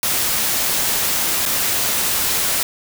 white noise with dropouts, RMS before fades -19 dBFS, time 0.03-2.63 s, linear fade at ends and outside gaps 1 ms, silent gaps 1.454-1.461 s, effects none

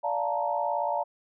sine chord, Bb major seventh, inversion first, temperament just, 582.7 / 699.2 / 874.1 / 932.3 Hz, D5 / F5 / A5 / Bb5, -14 / +2 / -12 / 0 cents, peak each -31 dBFS, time 0.03-1.04 s, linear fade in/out 20 ms, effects none

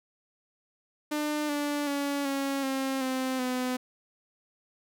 sawtooth tone with pitch steps, 299.6 / 291.2 / 283.1 / 275.2 / 267.5 / 260.1 / 252.8 Hz, D4 / D4 / C#4 / C#4 / C4 / C4 / B3, +35 / -15 / +37 / -12 / +38 / -10 / +41 cents, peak -24 dBFS, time 1.11-3.77 s, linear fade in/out 10 ms, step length 380 ms, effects none

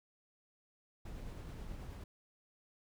brown noise with tremolo, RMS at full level -45 dBFS, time 1.05-2.04 s, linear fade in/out 5 ms, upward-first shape triangle, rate 9.4 Hz, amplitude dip 25%, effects none

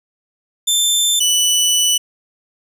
20% pulse tone pair in turn, 3553 / 2971 Hz, A7 / F#7, +16 / +6 cents, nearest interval minor third, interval 310 cents, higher first, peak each -7 dBFS, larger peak neither, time 0.67-1.2 / 1.2-1.98 s, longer second, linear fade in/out 10 ms, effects none

